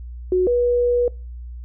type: tone pair in turn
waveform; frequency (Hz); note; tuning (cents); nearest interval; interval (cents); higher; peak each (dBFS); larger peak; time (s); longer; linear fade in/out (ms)
sine; 367.1 / 485.6; F#4 / B4; -14 / -29; perfect fourth; 485; second; -14 / -15; first; 0.32-0.47 / 0.47-1.08; second; 2
effects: noise-tail reverb RT60 0.3 s tail -23 dB re dry + added 60 Hz sine -31 dBFS peak until 1.64 s